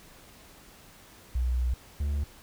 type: tone pair in turn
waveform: sine / triangle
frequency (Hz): 61.74 / 72.03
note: B1 / D2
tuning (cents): 0 / -33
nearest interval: minor third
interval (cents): 267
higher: second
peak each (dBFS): -24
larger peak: neither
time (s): 1.35-1.74 / 2-2.24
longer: first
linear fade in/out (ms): 5
effects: pink hiss -53 dBFS RMS until 2.42 s